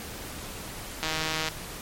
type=click train; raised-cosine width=0.2 ms; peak=-11 dBFS; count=73; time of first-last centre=1.03-1.486 s; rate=158 Hz; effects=pink hiss -39 dBFS RMS until 1.81 s + MP3 64 kbps